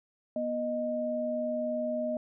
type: tone pair together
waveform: sine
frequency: 242.4 / 619.2 Hz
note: B3 / D#5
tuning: -32 / -9 cents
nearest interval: octave + major third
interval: 1623 cents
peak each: -34 / -30 dBFS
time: 0.36-2.17 s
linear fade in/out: 2 ms
effects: none